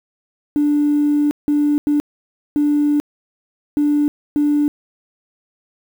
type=tone bursts at uneven times; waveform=triangle; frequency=293.7 Hz; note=D4; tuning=in tune; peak=-9 dBFS; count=6; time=0.56-1.31 / 1.48-1.78 / 1.87-2 / 2.56-3 / 3.77-4.08 / 4.36-4.68 s; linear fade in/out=0 ms; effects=tanh soft clip ceiling -10 dBFS + 7-bit